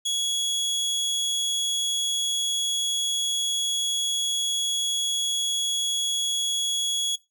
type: tone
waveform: 25% pulse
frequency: 3347 Hz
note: G#7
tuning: 13 cents sharp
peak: -20 dBFS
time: 0.05-7.16 s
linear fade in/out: 10 ms
effects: noise-tail reverb RT60 0.2 s tail -18 dB re dry